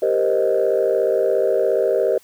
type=chord; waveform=sine; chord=C minor seventh; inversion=second; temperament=equal; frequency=392 / 466.2 / 523.3 / 622.3 Hz; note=G4 / Bb4 / C5 / Eb5; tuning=0 / 0 / 0 / 0 cents; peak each=-20 dBFS; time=0.02-2.18 s; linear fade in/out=5 ms; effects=tanh soft clip ceiling -8 dBFS + white hiss -53 dBFS RMS until 2.23 s